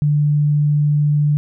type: tone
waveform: sine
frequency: 147.7 Hz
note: D3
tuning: 10 cents sharp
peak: -12 dBFS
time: 0.02-1.37 s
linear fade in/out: 0 ms
effects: none